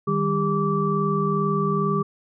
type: tone cluster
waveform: sine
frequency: 154.8 / 197.1 / 402 / 1160 Hz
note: D#3 / G3 / G4 / D6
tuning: -9 / +10 / +44 / -22 cents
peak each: -25 dBFS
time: 0.07-2.03 s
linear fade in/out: 10 ms
effects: none